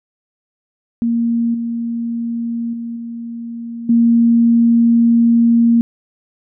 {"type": "tone with level steps", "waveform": "sine", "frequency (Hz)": 233.1, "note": "A#3", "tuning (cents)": 0, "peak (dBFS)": [-13, -18, -22, -24, -8], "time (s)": [1.02, 5.81], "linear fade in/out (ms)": 0, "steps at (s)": [1.54, 2.73, 2.96, 3.89], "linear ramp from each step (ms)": 5, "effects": []}